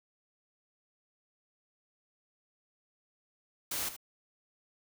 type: noise with echo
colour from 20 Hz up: white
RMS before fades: -35 dBFS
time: 3.71-3.89 s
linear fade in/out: 5 ms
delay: 75 ms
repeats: 1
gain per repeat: -11 dB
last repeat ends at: 3.965 s
effects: none